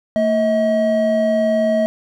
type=tone pair together; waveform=triangle; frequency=225.5 / 637.8 Hz; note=A3 / D#5; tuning=+43 / +43 cents; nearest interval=octave + tritone; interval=1800 cents; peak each=-17 / -13 dBFS; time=0.16-1.86 s; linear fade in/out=0 ms; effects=none